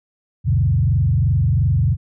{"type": "tone with frequency modulation", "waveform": "sine", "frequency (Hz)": 110.3, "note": "A2", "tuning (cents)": 5, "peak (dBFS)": -13, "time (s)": [0.44, 1.97], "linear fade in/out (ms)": 50, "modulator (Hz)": 22.9, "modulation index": 1.6, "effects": []}